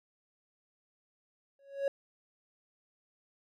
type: tone with exponential growth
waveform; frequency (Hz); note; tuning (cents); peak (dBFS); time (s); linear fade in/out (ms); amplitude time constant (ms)
triangle; 554.4; C#5; 0; -23; 1.59-1.88; 2; 62
effects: none